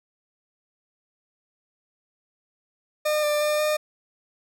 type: tone with pitch steps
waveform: 40% pulse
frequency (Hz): 606 / 595 / 601 / 607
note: D#5 / D5 / D5 / D#5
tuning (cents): -46 / +22 / +40 / -43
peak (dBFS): -20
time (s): 3.05-3.77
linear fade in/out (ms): 10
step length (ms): 180
effects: none